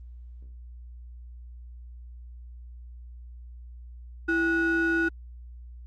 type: ring-modulated tone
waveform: triangle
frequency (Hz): 565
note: C#5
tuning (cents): +33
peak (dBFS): -17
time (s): 4.28-5.09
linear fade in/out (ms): 10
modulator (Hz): 897
effects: added 60 Hz sine -41 dBFS peak until 5.86 s + Opus 32 kbps